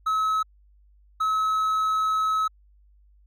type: tone pair in turn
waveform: triangle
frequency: 1288 / 1288 Hz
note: E6 / E6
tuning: -41 / -41 cents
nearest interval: unison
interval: 0 cents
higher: neither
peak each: -19 dBFS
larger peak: neither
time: 0.06-0.43 / 1.2-2.48 s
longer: second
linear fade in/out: 10 ms
effects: added 50 Hz sine -54 dBFS peak until 3.26 s